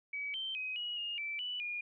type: tone with pitch steps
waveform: sine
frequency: 2277 / 3117 / 2523 / 2907 / 2842 / 2327 / 2967 / 2429 Hz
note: C#7 / G7 / D#7 / F#7 / F7 / D7 / F#7 / D#7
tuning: +46 / -11 / +23 / -31 / +30 / -17 / +4 / -42 cents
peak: -36 dBFS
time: 0.13-1.81 s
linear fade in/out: 5 ms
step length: 210 ms
effects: none